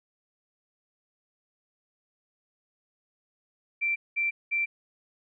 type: tone bursts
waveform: sine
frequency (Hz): 2349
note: D7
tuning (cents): 0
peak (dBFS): -24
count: 3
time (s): 3.81-4.66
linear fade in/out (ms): 20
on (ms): 150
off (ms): 200
effects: none